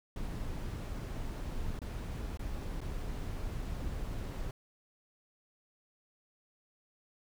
brown noise with dropouts, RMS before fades -38 dBFS, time 0.16-4.51 s, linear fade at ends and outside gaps 2 ms, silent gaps 1.791-1.817 / 2.373-2.393 / 2.806-2.814 s, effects none

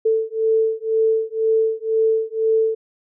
sine beating tone pair, 442.8 / 444.8 Hz, A4 / A4, +11 / +19 cents, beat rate 2 Hz, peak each -19 dBFS, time 0.05-2.75 s, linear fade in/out 10 ms, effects none

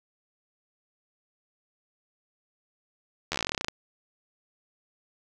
slowing click train, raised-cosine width 0.2 ms, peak -11 dBFS, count 17, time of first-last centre 3.32-3.684 s, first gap 12 ms, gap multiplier 1.08, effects none

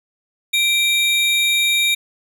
square tone pair together, 2350 / 3730 Hz, D7 / A#7, +1 / 0 cents, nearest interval minor sixth, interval 799 cents, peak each -18 dBFS, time 0.53-1.95 s, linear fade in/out 10 ms, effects none

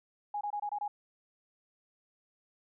sine tone bursts, 827 Hz, G#5, 8 cents flat, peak -32 dBFS, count 6, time 0.34-0.88 s, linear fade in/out 5 ms, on 70 ms, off 24 ms, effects none

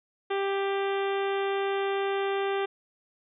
harmonic tone, 393.9 Hz, G4, 8 cents sharp, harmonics 1 / 2 / 3 / 4 / 5 / 6 / 7 / 8 / 9, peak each -27 / -33 / -37 / -39 / -41 / -43 / -44 / -45 / -46 dBFS, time 0.3-2.66 s, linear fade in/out 10 ms, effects none

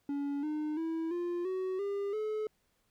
triangle tone with pitch steps, 283.6 / 304 / 325.8 / 349.2 / 374.2 / 401.1 / 429.9 Hz, C#4 / D#4 / E4 / F4 / F#4 / G4 / A4, +40 / -40 / -20 / 0 / +20 / +40 / -40 cents, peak -30 dBFS, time 0.09-2.47 s, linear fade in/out 2 ms, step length 340 ms, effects pink hiss -75 dBFS RMS until 2.9 s

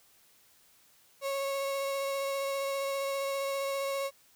35% pulse tone with vibrato, 550 Hz, C#5, 14 cents flat, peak -29 dBFS, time 1.21-4.11 s, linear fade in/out 50 ms, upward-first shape sine, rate 15 Hz, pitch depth 12 cents each way, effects white hiss -63 dBFS RMS until 4.35 s

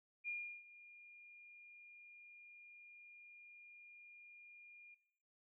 sine tone with ADSR envelope, 2416 Hz, D7, 48 cents sharp, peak -39 dBFS, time 0.24-4.95 s, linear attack 42 ms, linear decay 350 ms, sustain -17 dB, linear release 12 ms, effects noise-tail reverb RT60 0.9 s tail -22 dB re dry

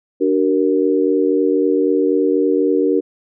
sine chord, D augmented, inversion none, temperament equal with one note detuned, 293.7 / 377.6 / 466.2 Hz, D4 / F#4 / A#4, 0 / +35 / 0 cents, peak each -17 dBFS, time 0.2-3.01 s, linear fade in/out 20 ms, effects none

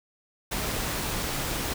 pink noise, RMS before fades -30 dBFS, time 0.51-1.74 s, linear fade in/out 10 ms, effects none

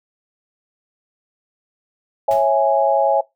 sine chord, C# minor, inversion none, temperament equal with one note detuned, 549.3 / 659.3 / 830.6 Hz, C#5 / E5 / G#5, -16 / 0 / 0 cents, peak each -17 dBFS, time 2.28-3.21 s, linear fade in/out 5 ms
pink noise with exponential decay, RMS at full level -33 dBFS, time 2.31-2.56 s, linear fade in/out 0 ms, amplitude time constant 53 ms
effects noise-tail reverb RT60 0.2 s tail -23 dB re dry

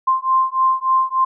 sine beating tone pair, 1046.5 / 1049.9 Hz, C6 / C6, 0 / +6 cents, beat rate 3.4 Hz, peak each -17 dBFS, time 0.07-1.25 s, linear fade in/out 10 ms, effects none

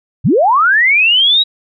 sine linear sweep, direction up, 82.41 to 3879 Hz, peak -7 dBFS, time 0.24-1.44 s, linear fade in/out 20 ms, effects none

